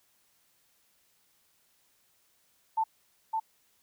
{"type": "tone with echo", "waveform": "sine", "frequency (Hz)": 887, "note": "A5", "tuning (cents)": 14, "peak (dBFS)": -24, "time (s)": [2.77, 2.84], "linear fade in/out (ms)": 10, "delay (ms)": 560, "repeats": 1, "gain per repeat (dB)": -3, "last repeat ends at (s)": 3.4, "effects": ["white hiss -69 dBFS RMS until 3.82 s"]}